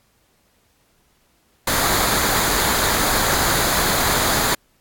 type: noise with comb filter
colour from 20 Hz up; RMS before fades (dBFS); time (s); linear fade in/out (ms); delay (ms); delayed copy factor
pink; -19; 1.67-4.55; 5; 0.36; -0.5
effects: pink hiss -61 dBFS RMS until 4.8 s + AAC 64 kbps